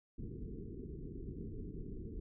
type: low-pass noise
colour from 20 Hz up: pink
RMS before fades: -45 dBFS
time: 0.18-2.2 s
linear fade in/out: 5 ms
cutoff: 440 Hz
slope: 96 dB/octave
effects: none